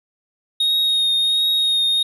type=tone with vibrato; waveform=triangle; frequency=3729 Hz; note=A#7; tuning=in tune; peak=-14 dBFS; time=0.6-2.03 s; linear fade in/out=5 ms; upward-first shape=triangle; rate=1.4 Hz; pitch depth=21 cents each way; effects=none